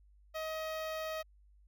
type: tone with notch filter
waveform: sawtooth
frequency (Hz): 632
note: D#5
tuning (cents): +27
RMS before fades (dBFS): -39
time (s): 0.34-1.23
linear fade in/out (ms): 20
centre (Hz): 8500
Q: 0.97
effects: added 50 Hz sine -60 dBFS peak until 1.67 s